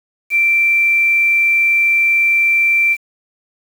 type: tone with quantisation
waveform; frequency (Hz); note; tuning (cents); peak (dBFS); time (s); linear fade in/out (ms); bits
sine; 2349; D7; 0; -10; 0.3-2.97; 50; 6
effects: none